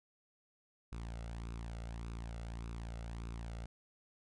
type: tone with flanger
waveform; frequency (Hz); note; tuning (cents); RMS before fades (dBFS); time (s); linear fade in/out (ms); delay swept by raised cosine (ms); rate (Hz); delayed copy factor
sawtooth; 57.2; A#1; -32; -44; 0.92-3.66; 5; 0.78 to 1.48; 1.7; +0.55
effects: resampled to 22050 Hz